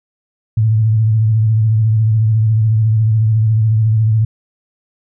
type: tone with vibrato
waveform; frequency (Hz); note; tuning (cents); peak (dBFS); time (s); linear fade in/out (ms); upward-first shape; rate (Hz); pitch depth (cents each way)
sine; 110; A2; 0; -9; 0.57-4.25; 5; triangle; 14; 63
effects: none